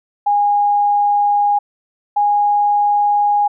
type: tone pair in turn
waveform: sine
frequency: 820 / 823.5 Hz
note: G#5 / G#5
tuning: -22 / -15 cents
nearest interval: unison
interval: 7 cents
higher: second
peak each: -11 dBFS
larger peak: neither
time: 0.26-1.59 / 2.16-3.48 s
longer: first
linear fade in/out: 10 ms
effects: none